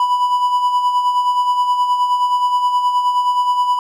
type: tone with tremolo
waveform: triangle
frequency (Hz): 988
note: B5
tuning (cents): 0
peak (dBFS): -9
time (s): 0-3.79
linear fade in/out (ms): 2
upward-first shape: sine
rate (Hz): 9.5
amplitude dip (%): 50
effects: none